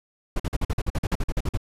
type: noise bursts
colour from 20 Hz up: brown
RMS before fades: -23 dBFS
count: 15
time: 0.36-1.574 s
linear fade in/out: 5 ms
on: 38 ms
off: 46 ms
effects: resampled to 32000 Hz